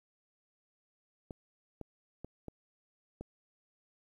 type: clicks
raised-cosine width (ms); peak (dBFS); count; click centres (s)
2; -29; 5; 1.308 / 1.813 / 2.246 / 2.483 / 3.21
effects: 11-bit